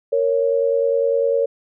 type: tone pair together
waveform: sine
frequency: 464.5 / 554.4 Hz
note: A#4 / C#5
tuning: -6 / 0 cents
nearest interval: minor third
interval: 306 cents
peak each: -18 dBFS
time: 0.12-1.46 s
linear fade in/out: 10 ms
effects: none

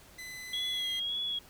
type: tone with pitch glide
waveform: sawtooth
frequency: 2015 to 2034 Hz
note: B6 to C7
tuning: +34 to -50 cents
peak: -38 dBFS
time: 0.18-1 s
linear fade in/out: 10 ms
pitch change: +16 cents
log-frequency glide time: 0.46-0.89 s
type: tone with vibrato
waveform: sine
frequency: 3319 Hz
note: G#7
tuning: 2 cents flat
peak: -31 dBFS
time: 0.53-1.39 s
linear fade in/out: 5 ms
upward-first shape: sine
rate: 1.8 Hz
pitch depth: 37 cents each way
effects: pink hiss -56 dBFS RMS until 1.49 s

